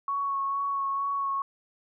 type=tone with vibrato; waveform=sine; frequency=1108.7 Hz; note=C#6; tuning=in tune; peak=-26 dBFS; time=0.08-1.42 s; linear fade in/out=2 ms; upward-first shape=sine; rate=2.2 Hz; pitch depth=16 cents each way; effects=none